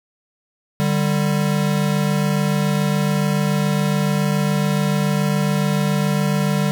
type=tone pair together; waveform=square; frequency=148.92 / 196 Hz; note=D3 / G3; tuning=+24 / 0 cents; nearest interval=perfect fourth; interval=476 cents; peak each=-20 dBFS; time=0.8-6.71 s; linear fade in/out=0 ms; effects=none